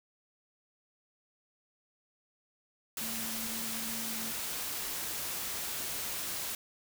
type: tone in noise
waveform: sine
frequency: 225.6 Hz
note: A3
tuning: 44 cents sharp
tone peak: -43 dBFS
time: 3.01-4.31 s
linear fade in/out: 2 ms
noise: white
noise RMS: -37 dBFS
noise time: 2.97-6.55 s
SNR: -9 dB
effects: none